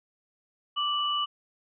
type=tone pair together; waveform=sine; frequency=1173 / 2956 Hz; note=D6 / F#7; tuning=-2 / -2 cents; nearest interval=octave + major third; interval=1600 cents; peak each=-28 dBFS; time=0.76-1.26 s; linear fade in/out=20 ms; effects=none